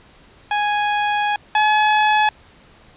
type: tone pair in turn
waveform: sawtooth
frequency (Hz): 830.6 / 851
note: G#5 / G#5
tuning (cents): 0 / +42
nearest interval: unison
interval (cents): 42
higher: second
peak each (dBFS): -13 / -9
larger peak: second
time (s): 0.51-1.36 / 1.55-2.29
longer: first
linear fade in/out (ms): 2
effects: pink hiss -49 dBFS RMS until 2.96 s + resampled to 8000 Hz